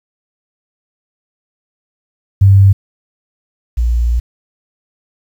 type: tone pair in turn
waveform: sine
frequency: 98 / 58.83 Hz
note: G2 / A#1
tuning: 0 / +17 cents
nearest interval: major sixth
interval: 883 cents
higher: first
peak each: -3 / -10 dBFS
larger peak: first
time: 2.41-2.73 / 3.77-4.2 s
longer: second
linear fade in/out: 10 ms
effects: 7-bit